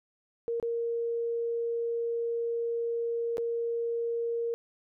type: tone with dropouts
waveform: sine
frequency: 466.2 Hz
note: A#4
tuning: in tune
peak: -28 dBFS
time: 0.48-4.54 s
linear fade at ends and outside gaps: 0 ms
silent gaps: 0.599-0.627 / 3.371-3.381 s
effects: none

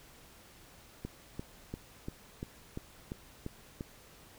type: click train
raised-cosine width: 3 ms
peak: -25 dBFS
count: 9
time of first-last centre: 1.05-3.809 s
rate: 2.9 Hz
effects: pink hiss -57 dBFS RMS until 4.38 s

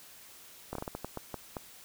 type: slowing click train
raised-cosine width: 1 ms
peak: -22 dBFS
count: 10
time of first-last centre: 0.73-1.568 s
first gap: 23 ms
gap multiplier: 1.33
effects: white hiss -53 dBFS RMS until 1.84 s

